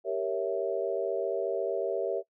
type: chord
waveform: sine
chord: G diminished seventh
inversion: none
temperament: equal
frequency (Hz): 392 / 466.2 / 554.4 / 659.3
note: G4 / Bb4 / Db5 / Fb5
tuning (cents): 0 / 0 / 0 / 0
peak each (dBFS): -33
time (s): 0.04-2.23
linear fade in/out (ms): 50
effects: noise-tail reverb RT60 0.1 s tail -22 dB re dry